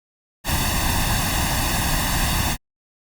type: noise with comb filter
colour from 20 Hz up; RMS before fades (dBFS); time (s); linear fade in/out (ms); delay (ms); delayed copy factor
pink; -21; 0.44-2.57; 50; 1.1; +0.8
effects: Opus 48 kbps